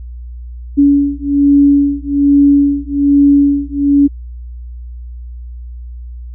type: beating tone pair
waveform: sine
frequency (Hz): 283 / 284.2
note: C#4 / C#4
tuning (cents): +36 / +43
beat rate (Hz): 1.2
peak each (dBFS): -10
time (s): 0.77-4.08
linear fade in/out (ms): 20
effects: added 60 Hz sine -25 dBFS peak until 6.34 s